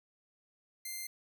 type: tone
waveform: 5% pulse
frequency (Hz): 2093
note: C7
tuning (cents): 0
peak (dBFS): -29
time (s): 0.85-1.07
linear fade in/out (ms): 5
effects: none